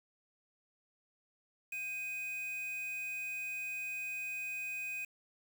triangle tone with quantisation, 2500 Hz, D#7, 8 cents sharp, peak -36 dBFS, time 1.72-5.05 s, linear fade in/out 5 ms, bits 8, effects none

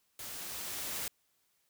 white noise with level ramp, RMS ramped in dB -44 to -37 dBFS, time 0.19-1.08 s, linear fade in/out 2 ms, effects white hiss -75 dBFS RMS until 1.69 s

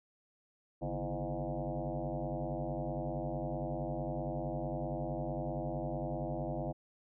sine tone with frequency modulation, 233.1 Hz, A#3, in tune, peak -34 dBFS, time 0.81-6.73 s, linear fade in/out 20 ms, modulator 95.4 Hz, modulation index 5.3, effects none

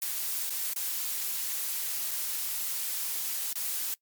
blue noise with dropouts, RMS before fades -32 dBFS, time 0.02-3.94 s, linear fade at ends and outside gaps 0 ms, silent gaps 0.495-0.505 / 0.734-0.762 / 2.109-2.114 / 3.529-3.556 s, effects noise-tail reverb RT60 0.1 s tail -22 dB re dry + MP3 96 kbps

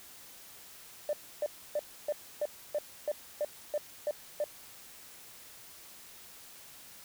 sine tone bursts, 594 Hz, D5, 20 cents sharp, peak -27 dBFS, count 11, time 1.09-4.441 s, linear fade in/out 2 ms, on 41 ms, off 290 ms, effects tanh soft clip ceiling -24 dBFS + white hiss -52 dBFS RMS until 7.04 s

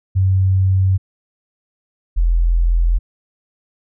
sine tone pair in turn, 94.8 / 42.39 Hz, F#2 / E1, +43 / +49 cents, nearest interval octave + major second, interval 1394 cents, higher first, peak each -11 dBFS, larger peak neither, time 0.15-0.98 / 2.16-2.99 s, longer neither, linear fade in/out 20 ms, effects none

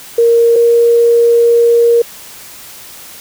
sine tone pair in turn, 466.2 / 469.2 Hz, A#4 / A#4, 0 / +11 cents, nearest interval unison, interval 11 cents, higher second, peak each -5 dBFS, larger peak neither, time 0.18-0.56 / 0.56-2.02 s, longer second, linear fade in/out 5 ms, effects white hiss -33 dBFS RMS until 3.2 s

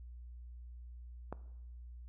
click, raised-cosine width 1 ms, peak -26 dBFS, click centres 1.326 s, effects noise-tail reverb RT60 0.9 s tail -17 dB re dry + added 60 Hz sine -47 dBFS peak until 2.08 s

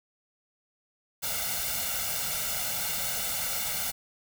white noise with comb filter, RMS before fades -31 dBFS, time 1.22-3.92 s, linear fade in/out 20 ms, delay 1.4 ms, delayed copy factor +0.95, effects none

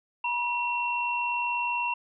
sine tone pair together, 963 / 2724 Hz, B5 / F7, -44 / -44 cents, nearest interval octave + tritone, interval 1800 cents, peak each -28 / -29 dBFS, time 0.24-1.94 s, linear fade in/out 5 ms, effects none

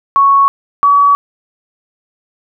sine tone pair in turn, 1108.7 / 1136.6 Hz, C#6 / C#6, 0 / +43 cents, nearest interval unison, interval 43 cents, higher second, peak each -5 dBFS, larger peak neither, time 0.16-0.48 / 0.83-1.15 s, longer neither, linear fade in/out 0 ms, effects none

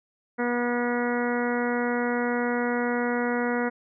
harmonic tone, 241.8 Hz, B3, 36 cents flat, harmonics 1 / 2 / 3 / 4 / 5 / 6 / 7 / 8 / 9, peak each -27 / -28 / -34 / -35 / -39 / -33 / -40 / -35 / -42 dBFS, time 0.38-3.7 s, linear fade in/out 20 ms, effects none

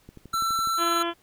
click train, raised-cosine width 3 ms, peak -30 dBFS, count 8, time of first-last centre 0.09-0.673 s, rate 12 Hz
square tone, 1339 Hz, E6, 27 cents sharp, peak -24 dBFS, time 0.33-1.03 s, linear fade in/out 10 ms
harmonic tone, 340 Hz, F4, 46 cents flat, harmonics 1 / 2 / 3 / 4 / 5 / 6 / 7 / 8 / 9 / 10, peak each -29 / -33 / -32 / -34 / -37 / -46 / -41 / -44 / -37 / -40 dBFS, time 0.77-1.14 s, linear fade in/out 50 ms
effects pink hiss -61 dBFS RMS until 1.22 s

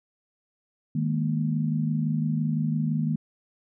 sine chord, D# suspended fourth, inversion none, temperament just, 155.56 / 207.4 / 233.3 Hz, D#3 / G#3 / A#3, 0 / -2 / +2 cents, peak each -25 / -31 / -28 dBFS, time 0.95-3.16 s, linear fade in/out 5 ms, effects none

